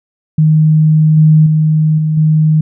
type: tone with level steps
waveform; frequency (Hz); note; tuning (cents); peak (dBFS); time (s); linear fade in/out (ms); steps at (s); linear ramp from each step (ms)
sine; 155.56; D#3; 0; -5 / -3 / -7 / -10 / -6; 0.38-2.61; 5; 1.17 / 1.46 / 1.98 / 2.17; 5
effects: none